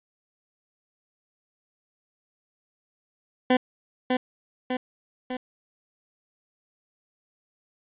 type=tone with echo; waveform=20% pulse; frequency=253.5 Hz; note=B3; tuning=45 cents sharp; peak=-12 dBFS; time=3.5-3.57 s; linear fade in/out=5 ms; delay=600 ms; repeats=3; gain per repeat=-4 dB; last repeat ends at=5.37 s; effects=resampled to 8000 Hz + 8-bit